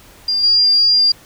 sine tone with level steps, 4799 Hz, D8, 37 cents sharp, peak -14 / -9 dBFS, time 0.28-1.12 s, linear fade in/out 5 ms, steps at 0.43 s, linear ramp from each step 10 ms, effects pink hiss -44 dBFS RMS until 1.25 s

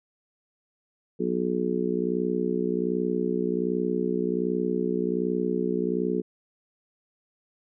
harmonic tone, 61.3 Hz, B1, 12 cents flat, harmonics 3 / 4 / 5 / 6 / 7, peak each -30 / -30 / -34 / -29 / -29 dBFS, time 1.19-6.22 s, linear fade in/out 20 ms, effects none

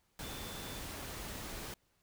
sine tone in noise, 3520 Hz, A7, in tune, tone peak -52 dBFS, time 0.23-0.79 s, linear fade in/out 2 ms, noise pink, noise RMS -44 dBFS, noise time 0.19-1.74 s, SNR -11 dB, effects pink hiss -75 dBFS RMS until 2.02 s

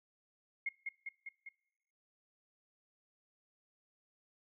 sine tone with echo, 2149 Hz, C7, 46 cents sharp, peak -33 dBFS, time 0.66-0.69 s, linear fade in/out 5 ms, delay 200 ms, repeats 4, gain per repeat -3 dB, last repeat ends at 1.49 s, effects noise-tail reverb RT60 1.0 s tail -23 dB re dry

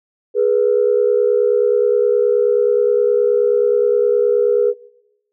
sine tone pair together, 415.3 / 484.8 Hz, G#4 / B4, 0 / -32 cents, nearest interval minor third, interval 268 cents, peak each -14 dBFS, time 0.34-4.74 s, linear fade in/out 50 ms, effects noise-tail reverb RT60 0.9 s tail -22 dB re dry + tanh soft clip ceiling -4 dBFS

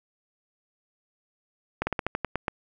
slowing click train, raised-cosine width 0.5 ms, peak -11 dBFS, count 9, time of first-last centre 1.82-2.482 s, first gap 50 ms, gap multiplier 1.14, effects none

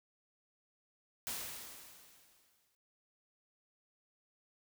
white noise with exponential decay, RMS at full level -39 dBFS, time 1.27-2.75 s, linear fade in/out 0 ms, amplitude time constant 320 ms, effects noise-tail reverb RT60 0.3 s tail -25 dB re dry

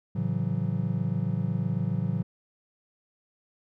triangle chord, F# minor seventh, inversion first, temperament just, 111 / 138.75 / 166.5 / 185 Hz, A2 / C#3 / E3 / F#3, +16 / +2 / +18 / 0 cents, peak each -29 dBFS, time 0.15-2.23 s, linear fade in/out 10 ms, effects none

